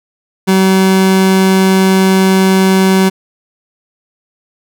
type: tone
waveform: 30% pulse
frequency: 190 Hz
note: F#3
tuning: 46 cents sharp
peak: -4 dBFS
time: 0.47-3.1 s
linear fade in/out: 20 ms
effects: none